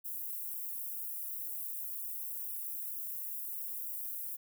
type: high-pass noise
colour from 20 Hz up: white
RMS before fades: -40 dBFS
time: 0.04-4.37 s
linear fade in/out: 20 ms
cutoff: 12000 Hz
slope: 24 dB/octave
effects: none